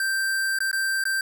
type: tone with dropouts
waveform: square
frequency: 1568 Hz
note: G6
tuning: in tune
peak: -23 dBFS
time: 0-1.21 s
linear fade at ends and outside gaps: 2 ms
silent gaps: 0.588-0.604 / 0.714-0.729 / 1.039-1.053 s
effects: none